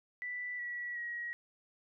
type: tone with pitch steps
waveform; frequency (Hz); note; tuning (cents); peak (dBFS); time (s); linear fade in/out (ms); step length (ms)
sine; 1975.5 / 1938.2 / 1901.6; B6 / B6 / A#6; 0 / -33 / +34; -37; 0.22-1.33; 0; 370
effects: none